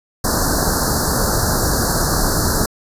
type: band-stop noise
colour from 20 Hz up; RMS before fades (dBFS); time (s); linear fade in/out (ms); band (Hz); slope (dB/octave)
pink; -17; 0.24-2.66; 5; 1700 to 4200; 96
effects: resampled to 32000 Hz